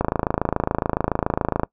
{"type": "click train", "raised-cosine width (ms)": 1, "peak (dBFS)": -5, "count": 45, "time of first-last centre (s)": [0.01, 1.634], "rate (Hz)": 27.1, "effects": ["noise-tail reverb RT60 0.1 s tail -22 dB re dry"]}